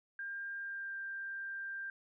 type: tone with pitch glide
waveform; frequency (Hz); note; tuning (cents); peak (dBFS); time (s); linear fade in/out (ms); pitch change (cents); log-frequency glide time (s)
sine; 1600 to 1585.3; G6 to G6; +35 to +19; -39; 0.19-1.9; 2; -16; 0.58-0.97
effects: none